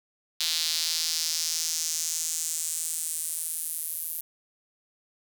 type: tone with high-pass filter sweep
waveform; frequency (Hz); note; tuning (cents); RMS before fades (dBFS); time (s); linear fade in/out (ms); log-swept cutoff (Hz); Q
square; 80.8; E2; -34; -30; 0.4-4.21; 5; 4000 to 12000; 2.5
effects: none